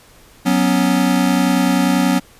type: chord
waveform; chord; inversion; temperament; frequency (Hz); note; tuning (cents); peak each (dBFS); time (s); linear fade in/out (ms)
square; F# suspended fourth; none; equal; 185 / 246.9 / 277.2; F#3 / B3 / C#4; 0 / 0 / 0; -18; 0.45-2.2; 20
effects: pink hiss -47 dBFS RMS until 2.39 s + resampled to 32000 Hz